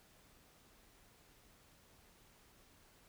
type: silence
effects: pink hiss -66 dBFS RMS until 3.08 s